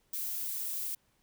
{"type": "noise", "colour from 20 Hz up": "violet", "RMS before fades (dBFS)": -36, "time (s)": [0.13, 0.95], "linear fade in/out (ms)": 5, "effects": ["pink hiss -72 dBFS RMS until 1.22 s"]}